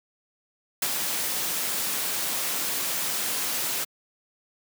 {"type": "noise with ADSR envelope", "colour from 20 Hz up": "white", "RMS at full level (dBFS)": -24, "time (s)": [0.82, 3.85], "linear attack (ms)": 4, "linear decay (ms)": 46, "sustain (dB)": -4, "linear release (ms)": 17, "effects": ["high-pass 150 Hz 12 dB/octave"]}